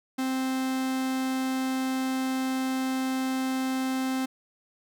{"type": "tone", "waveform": "45% pulse", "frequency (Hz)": 261.6, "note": "C4", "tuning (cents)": 0, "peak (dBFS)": -26, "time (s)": [0.18, 4.26], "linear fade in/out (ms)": 10, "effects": []}